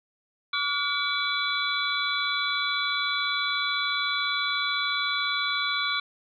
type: tone cluster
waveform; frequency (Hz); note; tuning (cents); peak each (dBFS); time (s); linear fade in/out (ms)
sine; 1146 / 1432 / 2289 / 3440 / 3973; D6 / F6 / D7 / A7 / B7; -43 / +43 / -45 / -40 / +10; -31; 0.53-6; 5
effects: none